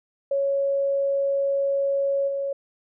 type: tone with level steps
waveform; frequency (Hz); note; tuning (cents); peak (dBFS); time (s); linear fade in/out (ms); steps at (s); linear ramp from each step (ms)
sine; 554.4; C#5; 0; -20 / -24; 0.31-2.53; 5; 2.27; 20
effects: none